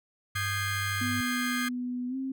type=chord; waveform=35% pulse; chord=Ab major seventh; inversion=second; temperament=equal with one note detuned; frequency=1229.5 / 1568 / 1661.2 / 2093 Hz; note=Eb6 / G6 / Ab6 / C7; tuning=-21 / 0 / 0 / 0 cents; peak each=-34 dBFS; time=0.35-1.69 s; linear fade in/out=10 ms
type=tone; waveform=sine; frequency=99.7 Hz; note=G2; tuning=30 cents sharp; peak=-33 dBFS; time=0.35-1.21 s; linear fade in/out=5 ms
type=tone with pitch glide; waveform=sine; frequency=247.6 to 265.4 Hz; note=B3 to C4; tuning=+5 to +25 cents; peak=-30 dBFS; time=1.01-2.32 s; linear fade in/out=5 ms; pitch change=+120 cents; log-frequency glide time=2.08-2.16 s
effects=none